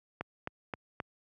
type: click train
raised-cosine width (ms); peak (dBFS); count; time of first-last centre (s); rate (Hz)
0.5; -20; 4; 0.21-1.002; 3.79
effects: high-pass 80 Hz 12 dB/octave